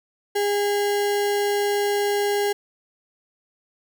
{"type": "tone with sample-and-hold", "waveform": "sine", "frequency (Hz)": 408.3, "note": "G#4", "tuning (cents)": -29, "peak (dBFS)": -19, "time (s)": [0.35, 2.53], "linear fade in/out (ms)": 10, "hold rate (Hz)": 1225, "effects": []}